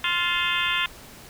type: harmonic tone with a mistuned harmonic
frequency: 349.2 Hz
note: F4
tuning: in tune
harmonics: 3 / 4 / 5 / 6 / 7 / 8 / 9 / 10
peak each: -30 / -30 / -30 / -30 / -30 / -30 / -30 / -30 dBFS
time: 0.04-0.86 s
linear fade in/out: 2 ms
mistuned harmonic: 7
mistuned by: +72 cents
effects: pink hiss -45 dBFS RMS until 1.29 s